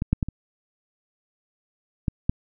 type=clicks; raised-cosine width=5 ms; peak=-12 / -6 / -11 / -18 / -10 / -7 dBFS; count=6; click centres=0.021 / 0.13 / 0.228 / 0.286 / 2.082 / 2.295 s; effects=none